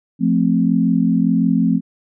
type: chord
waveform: sine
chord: F major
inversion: none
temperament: equal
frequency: 174.61 / 220 / 261.6 Hz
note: F3 / A3 / C4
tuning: 0 / 0 / 0 cents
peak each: -17 dBFS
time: 0.19-1.81 s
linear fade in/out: 50 ms
effects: none